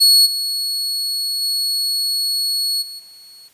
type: tone with level steps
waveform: 40% pulse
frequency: 4364 Hz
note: C#8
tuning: 28 cents flat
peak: -7 / -18 / -16 / -29 / -39 dBFS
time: 0-3.49 s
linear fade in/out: 20 ms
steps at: 0.25 / 1.41 / 2.81 / 2.98 s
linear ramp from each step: 20 ms
effects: white hiss -54 dBFS RMS until 3.53 s + resampled to 32000 Hz